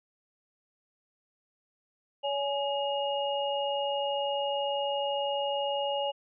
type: tone cluster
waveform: sine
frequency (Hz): 564 / 838 / 2861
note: C#5 / G#5 / F7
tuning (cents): +30 / +15 / +41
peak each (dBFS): -30 / -33 / -35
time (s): 2.23-6.12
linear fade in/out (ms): 20
effects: none